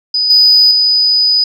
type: tone with level steps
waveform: sine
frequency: 4978 Hz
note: D#8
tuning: in tune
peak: -10 / -3 / -7 dBFS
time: 0.14-1.44 s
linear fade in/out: 5 ms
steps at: 0.3 / 0.71 s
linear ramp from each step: 2 ms
effects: tanh soft clip ceiling 0 dBFS